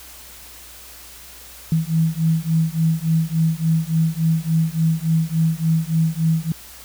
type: beating tone pair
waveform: sine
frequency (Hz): 160 / 163.5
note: D#3 / E3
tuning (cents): +49 / -14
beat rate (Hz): 3.5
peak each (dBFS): -19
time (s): 1.72-6.52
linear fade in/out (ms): 2
effects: added 60 Hz sine -48 dBFS peak until 6.84 s + white hiss -41 dBFS RMS until 6.84 s